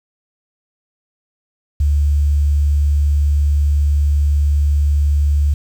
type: tone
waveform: sine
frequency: 72.7 Hz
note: D2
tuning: 17 cents flat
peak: -11 dBFS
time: 1.8-5.54 s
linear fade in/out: 5 ms
effects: 7-bit